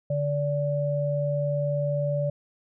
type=tone pair together; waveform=sine; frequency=144.9 / 579.6 Hz; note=D3 / D5; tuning=-23 / -23 cents; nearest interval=2 octaves; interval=2400 cents; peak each=-26 dBFS; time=0.1-2.3 s; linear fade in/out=5 ms; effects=none